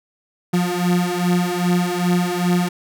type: beating tone pair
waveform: 35% pulse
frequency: 176.2 / 178.7 Hz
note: F3 / F3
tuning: +16 / +40 cents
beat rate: 2.5 Hz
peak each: -18 dBFS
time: 0.53-2.69 s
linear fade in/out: 10 ms
effects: none